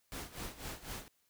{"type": "noise with tremolo", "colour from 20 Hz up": "pink", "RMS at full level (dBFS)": -42, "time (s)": [0.12, 1.08], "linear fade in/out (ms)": 0, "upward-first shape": "sine", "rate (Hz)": 4, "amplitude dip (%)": 80, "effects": ["white hiss -75 dBFS RMS until 1.29 s"]}